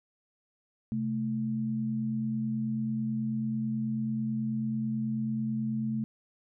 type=tone pair together; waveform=sine; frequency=130.81 / 220 Hz; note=C3 / A3; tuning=0 / 0 cents; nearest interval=major sixth; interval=900 cents; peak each=-35 / -29 dBFS; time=0.92-6.04 s; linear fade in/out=0 ms; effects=none